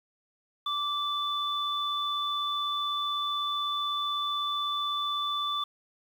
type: tone pair together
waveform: sine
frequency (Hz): 1168 / 3504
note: D6 / A7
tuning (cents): -10 / -8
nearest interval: octave + perfect fifth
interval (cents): 1902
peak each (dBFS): -30 / -31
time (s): 0.66-5.64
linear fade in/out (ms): 5
effects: 9-bit